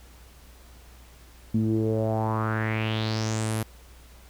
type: tone with low-pass filter sweep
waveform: sawtooth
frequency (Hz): 110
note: A2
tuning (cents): 0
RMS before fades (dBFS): -26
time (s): 1.54-3.63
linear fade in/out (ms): 5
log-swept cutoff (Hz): 230 to 12000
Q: 4.6
effects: added 60 Hz sine -49 dBFS peak until 4.29 s + pink hiss -54 dBFS RMS until 4.29 s